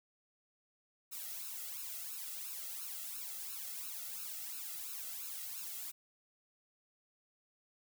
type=noise with flanger; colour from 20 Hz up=blue; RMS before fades=-44 dBFS; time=1.11-5.92 s; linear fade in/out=20 ms; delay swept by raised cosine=0.74 to 1.54 ms; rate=2.9 Hz; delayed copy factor=+0.85; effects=none